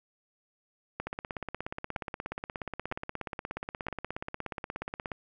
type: two click trains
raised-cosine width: 0.5 ms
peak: -20 / -18 dBFS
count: 69 / 4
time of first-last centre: 1.07-5.118 / 1-3.885 s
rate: 16.8 / 1.04 Hz
effects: none